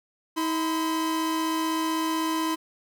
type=tone pair together; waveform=45% pulse; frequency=320 / 1015.9 Hz; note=D#4 / B5; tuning=+49 / +49 cents; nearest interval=octave + minor sixth; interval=2000 cents; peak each=-26 / -29 dBFS; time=0.36-2.56 s; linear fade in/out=20 ms; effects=none